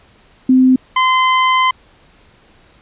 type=tone pair in turn; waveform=sine / sawtooth; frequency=257.9 / 1031.6 Hz; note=C4 / C6; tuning=-25 / -25 cents; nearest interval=2 octaves; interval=2400 cents; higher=second; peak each=-6 dBFS; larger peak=neither; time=0.49-0.76 / 0.96-1.71 s; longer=second; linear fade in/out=5 ms; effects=pink hiss -49 dBFS RMS until 2.81 s + resampled to 8000 Hz